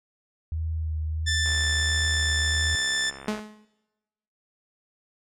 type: tone with vibrato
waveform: sine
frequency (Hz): 79.2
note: D#2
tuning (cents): +31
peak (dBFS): -26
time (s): 0.52-2.75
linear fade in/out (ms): 0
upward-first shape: sine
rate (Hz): 1.5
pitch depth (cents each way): 26
type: tone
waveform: 15% pulse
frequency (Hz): 1766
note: A6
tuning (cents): +6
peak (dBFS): -17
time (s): 1.26-3.11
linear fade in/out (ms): 20
type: click train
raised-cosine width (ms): 0.5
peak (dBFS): -25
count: 132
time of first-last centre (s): 1.46-3.392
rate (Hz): 67.8
type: tone with exponential decay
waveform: sawtooth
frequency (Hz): 212.9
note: G#3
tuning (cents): +43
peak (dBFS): -19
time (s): 3.28-3.65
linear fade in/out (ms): 2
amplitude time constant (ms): 79
effects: noise-tail reverb RT60 1.0 s tail -19 dB re dry + low-pass 9000 Hz 12 dB/octave